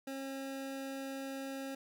25% pulse tone, 270.4 Hz, C#4, 43 cents flat, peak -36 dBFS, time 0.07-1.75 s, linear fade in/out 5 ms, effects none

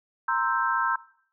sine chord, C dominant seventh, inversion third, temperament equal, 932.3 / 1046.5 / 1318.5 / 1568 Hz, Bb5 / C6 / E6 / G6, 0 / 0 / 0 / 0 cents, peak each -28 dBFS, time 0.28-0.96 s, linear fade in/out 5 ms, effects noise-tail reverb RT60 0.6 s tail -20 dB re dry

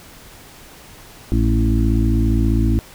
harmonic tone with a mistuned harmonic, 55 Hz, A1, in tune, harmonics 1 / 2 / 4 / 5 / 6, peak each -16 / -19 / -22 / -23 / -24 dBFS, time 1.32-2.79 s, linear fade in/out 0 ms, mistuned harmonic 2, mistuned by +27 cents, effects pink hiss -42 dBFS RMS until 2.94 s

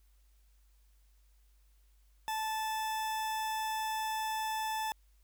40% pulse tone, 875 Hz, A5, 10 cents flat, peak -32 dBFS, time 2.28-4.92 s, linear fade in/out 0 ms, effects added 50 Hz sine -62 dBFS peak until 5.23 s + white hiss -75 dBFS RMS until 5.23 s

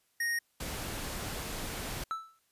square tone, 1864.7 Hz, A#6, in tune, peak -30 dBFS, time 0.2-0.39 s, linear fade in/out 5 ms
pink noise, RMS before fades -38 dBFS, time 0.6-2.04 s, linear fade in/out 5 ms
triangle tone with exponential decay, 1318.5 Hz, E6, in tune, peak -27 dBFS, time 2.11-2.39 s, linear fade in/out 0 ms, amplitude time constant 59 ms
effects white hiss -73 dBFS RMS until 2.51 s + resampled to 32000 Hz

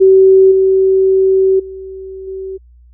sine tone with level steps, 381.9 Hz, G4, 45 cents flat, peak -3 / -7 / -25 / -21 dBFS, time 0-2.58 s, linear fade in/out 20 ms, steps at 0.51 / 1.59 / 2.27 s, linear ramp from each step 10 ms, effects added 60 Hz sine -40 dBFS peak until 2.93 s

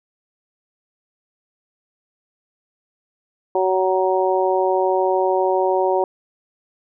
harmonic tone, 187.3 Hz, F#3, 21 cents sharp, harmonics 2 / 3 / 4 / 5, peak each -19 / -21 / -22 / -23 dBFS, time 3.55-6.04 s, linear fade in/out 2 ms, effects none

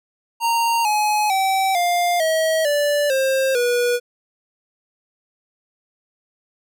square tone with pitch steps, 926 / 844.3 / 769.7 / 701.8 / 639.8 / 583.3 / 531.8 / 484.9 Hz, A#5 / G#5 / G5 / F5 / D#5 / D5 / C5 / B4, -12 / +28 / -32 / +8 / +48 / -12 / +28 / -32 cents, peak -17 dBFS, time 0.4-4 s, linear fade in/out 50 ms, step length 450 ms, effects none

